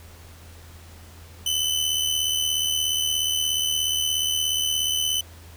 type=tone with amplitude modulation; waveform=sawtooth; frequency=3021 Hz; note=F#7; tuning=35 cents sharp; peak=-16 dBFS; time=1.46-5.21 s; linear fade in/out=5 ms; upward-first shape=sine; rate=76.9 Hz; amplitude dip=55%; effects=added 83 Hz sine -44 dBFS peak until 5.56 s + pink hiss -49 dBFS RMS until 5.56 s